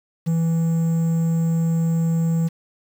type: tone with quantisation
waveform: triangle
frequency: 164.81 Hz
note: E3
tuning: in tune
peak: -15 dBFS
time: 0.26-2.49 s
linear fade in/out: 20 ms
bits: 7
effects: none